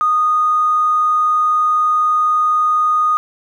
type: tone with tanh clipping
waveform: triangle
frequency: 1236 Hz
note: D#6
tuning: 12 cents flat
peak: -11 dBFS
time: 0.01-3.17 s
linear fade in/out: 0 ms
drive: 2 dB
effects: none